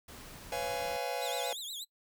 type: noise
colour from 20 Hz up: pink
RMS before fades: -49 dBFS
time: 0.08-0.97 s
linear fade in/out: 5 ms
type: chord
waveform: 45% pulse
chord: C# dominant seventh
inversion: third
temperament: just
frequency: 498.9 / 554.4 / 693 / 831.5 Hz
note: B4 / C#5 / E#5 / G#5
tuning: +17 / 0 / -14 / +2 cents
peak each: -39 dBFS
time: 0.52-1.53 s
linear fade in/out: 2 ms
type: tone with vibrato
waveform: sawtooth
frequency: 3630 Hz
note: A#7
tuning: 47 cents flat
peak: -36 dBFS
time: 1.21-1.85 s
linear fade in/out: 20 ms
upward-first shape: triangle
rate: 8.4 Hz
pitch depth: 210 cents each way
effects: noise-tail reverb RT60 0.1 s tail -23 dB re dry